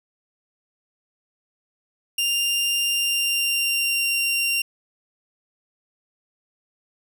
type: tone with pitch glide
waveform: sawtooth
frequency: 2794 to 2767 Hz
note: F7 to F7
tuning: 0 to -17 cents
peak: -17 dBFS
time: 2.18-4.62 s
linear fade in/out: 5 ms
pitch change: -17 cents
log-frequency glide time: 2.86-4.08 s
effects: none